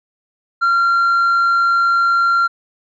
sine tone with tanh clipping, 1378 Hz, F6, 24 cents flat, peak -12 dBFS, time 0.61-2.48 s, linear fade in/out 20 ms, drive 2 dB, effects none

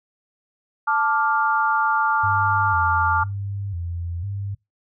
sine chord, D minor, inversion second, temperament equal with one note detuned, 880 / 1174.7 / 1401.8 Hz, A5 / D6 / F6, 0 / 0 / +6 cents, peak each -21 / -22 / -22 dBFS, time 0.87-3.24 s, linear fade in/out 10 ms
sine tone with vibrato, 92.5 Hz, F#2, in tune, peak -25 dBFS, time 2.23-4.55 s, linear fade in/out 10 ms, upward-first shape square, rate 1 Hz, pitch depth 130 cents each way
effects noise-tail reverb RT60 0.2 s tail -24 dB re dry

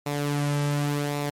sawtooth tone with flanger, 145 Hz, D3, 22 cents flat, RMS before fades -26 dBFS, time 0.06-1.3 s, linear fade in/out 5 ms, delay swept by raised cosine 0.63 to 2.83 ms, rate 0.89 Hz, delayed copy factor -0.5, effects MP3 64 kbps

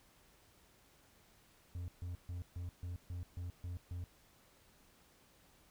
triangle tone bursts, 88.1 Hz, F2, 16 cents sharp, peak -38 dBFS, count 9, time 1.75-4.04 s, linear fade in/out 0 ms, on 130 ms, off 140 ms, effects pink hiss -67 dBFS RMS until 5.7 s

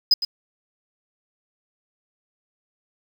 sine tone with echo, 5020 Hz, D#8, 15 cents sharp, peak -9 dBFS, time 0.11-0.14 s, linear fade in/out 5 ms, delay 110 ms, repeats 1, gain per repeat -13 dB, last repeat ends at 0.25 s, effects tanh soft clip ceiling -10 dBFS + 7-bit

